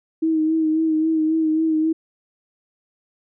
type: tone with vibrato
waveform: sine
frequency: 317.1 Hz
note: D#4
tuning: 33 cents sharp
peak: -16 dBFS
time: 0.22-1.93 s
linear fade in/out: 10 ms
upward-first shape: sine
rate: 3.7 Hz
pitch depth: 32 cents each way
effects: none